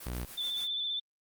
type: noise with tremolo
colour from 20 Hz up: white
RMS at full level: -45 dBFS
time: 0-0.67 s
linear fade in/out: 5 ms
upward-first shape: sine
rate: 7 Hz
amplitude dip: 60%
type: tone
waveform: sawtooth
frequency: 61.2 Hz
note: B1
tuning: 15 cents flat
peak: -30 dBFS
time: 0.06-0.25 s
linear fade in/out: 5 ms
type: tone with vibrato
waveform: sine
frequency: 3520 Hz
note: A7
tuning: in tune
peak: -31 dBFS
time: 0.37-1 s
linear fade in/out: 10 ms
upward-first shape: square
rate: 15 Hz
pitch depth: 22 cents each way
effects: Opus 24 kbps